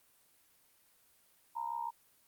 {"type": "tone with amplitude modulation", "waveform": "sine", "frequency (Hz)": 932.3, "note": "A#5", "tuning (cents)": 0, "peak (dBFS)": -32, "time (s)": [1.55, 1.91], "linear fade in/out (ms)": 20, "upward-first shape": "sine", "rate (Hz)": 66.2, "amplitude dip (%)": 80, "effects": ["white hiss -68 dBFS RMS until 2.27 s", "Opus 32 kbps"]}